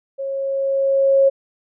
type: tone with level ramp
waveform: sine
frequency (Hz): 545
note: C#5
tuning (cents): -29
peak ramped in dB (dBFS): -23 to -9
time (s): 0.18-1.3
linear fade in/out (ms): 20
effects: none